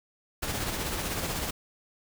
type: noise with tremolo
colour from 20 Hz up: pink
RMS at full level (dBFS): -30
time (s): 0.42-1.51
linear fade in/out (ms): 10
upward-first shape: triangle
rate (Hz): 16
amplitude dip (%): 45
effects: none

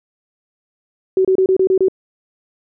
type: tone bursts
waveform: sine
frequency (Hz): 377.7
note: F#4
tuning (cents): +36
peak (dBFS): -10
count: 7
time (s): 1.17-1.884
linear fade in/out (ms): 2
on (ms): 78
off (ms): 28
effects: none

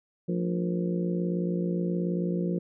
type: harmonic tone with a mistuned harmonic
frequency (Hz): 58.7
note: A#1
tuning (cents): +13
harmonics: 3 / 4 / 5 / 6 / 7 / 8 / 9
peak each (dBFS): -27 / -40 / -39 / -33 / -45 / -37 / -40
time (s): 0.28-2.59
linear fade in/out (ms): 10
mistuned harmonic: 4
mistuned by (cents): -89
effects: none

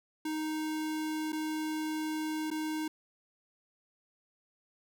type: tone with dropouts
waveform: square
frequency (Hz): 311.1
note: D#4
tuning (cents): 0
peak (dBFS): -33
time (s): 0.25-2.88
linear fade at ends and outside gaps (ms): 5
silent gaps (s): 1.322-1.328 / 2.504-2.512
effects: none

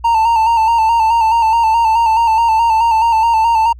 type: tone with vibrato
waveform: triangle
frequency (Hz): 906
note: A#5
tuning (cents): -50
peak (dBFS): -7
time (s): 0.04-3.73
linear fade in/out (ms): 10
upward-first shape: square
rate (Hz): 4.7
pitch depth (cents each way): 42
effects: added 60 Hz sine -32 dBFS peak until 3.79 s

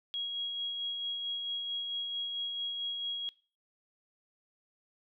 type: tone with tremolo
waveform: sine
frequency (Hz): 3300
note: G#7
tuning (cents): -12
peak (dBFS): -32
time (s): 0.14-3.29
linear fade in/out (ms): 0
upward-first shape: sine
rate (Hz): 4.5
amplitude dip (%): 30
effects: noise-tail reverb RT60 0.4 s tail -23 dB re dry

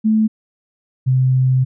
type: tone pair in turn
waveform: sine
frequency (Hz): 217.9 / 129.56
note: A3 / C3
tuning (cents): -17 / -17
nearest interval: major sixth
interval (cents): 900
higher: first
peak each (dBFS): -11 / -11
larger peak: neither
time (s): 0.04-0.28 / 1.06-1.65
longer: second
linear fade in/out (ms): 20
effects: none

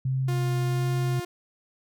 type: tone with vibrato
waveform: sine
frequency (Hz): 130.81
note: C3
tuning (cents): 0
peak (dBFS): -23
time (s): 0.05-1.2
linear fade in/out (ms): 5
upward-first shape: sine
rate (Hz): 1.4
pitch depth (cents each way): 17
type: tone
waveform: sawtooth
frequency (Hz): 353.1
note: F4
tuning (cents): +19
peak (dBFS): -28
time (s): 0.28-1.25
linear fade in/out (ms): 5
effects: none

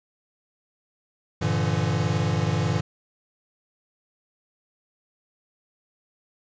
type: chord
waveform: square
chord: E half-diminished seventh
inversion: first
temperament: equal with one note detuned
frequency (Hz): 98 / 116.54 / 146.83 / 168.28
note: G2 / Bb2 / D3 / E3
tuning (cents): 0 / 0 / 0 / +36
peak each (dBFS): -28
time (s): 1.41-2.81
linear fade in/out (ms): 10
effects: resampled to 16000 Hz + 9-bit

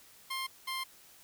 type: tone pair in turn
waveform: 15% pulse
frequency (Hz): 1059 / 1053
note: C6 / C6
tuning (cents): +21 / +11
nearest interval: unison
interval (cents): 10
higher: first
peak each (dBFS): -28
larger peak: neither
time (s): 0.3-0.47 / 0.67-0.84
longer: neither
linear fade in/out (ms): 10
effects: white hiss -58 dBFS RMS until 1.23 s

